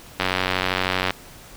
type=click train; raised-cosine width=0.3 ms; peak=-4 dBFS; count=85; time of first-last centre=0.2-1.106 s; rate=92.7 Hz; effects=pink hiss -44 dBFS RMS until 1.56 s